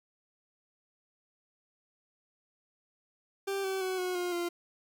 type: tone with pitch steps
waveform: 40% pulse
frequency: 392.8 / 383.2 / 373.8 / 364.6 / 355.7 / 346.9 Hz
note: G4 / G4 / F#4 / F#4 / F4 / F4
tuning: +4 / -39 / +18 / -25 / +32 / -12 cents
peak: -30 dBFS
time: 3.47-4.49 s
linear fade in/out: 10 ms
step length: 170 ms
effects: 10-bit